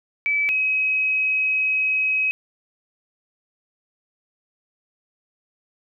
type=tone pair in turn; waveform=sine; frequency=2303 / 2543 Hz; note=D7 / D#7; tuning=-34 / +37 cents; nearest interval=major second; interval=171 cents; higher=second; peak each=-18 dBFS; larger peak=neither; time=0.26-0.49 / 0.49-2.31 s; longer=second; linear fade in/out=0 ms; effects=none